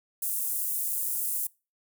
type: high-pass noise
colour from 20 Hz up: pink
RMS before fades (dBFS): -30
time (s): 0.22-1.47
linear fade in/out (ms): 5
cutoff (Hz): 9700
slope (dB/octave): 24
effects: noise-tail reverb RT60 0.3 s tail -24 dB re dry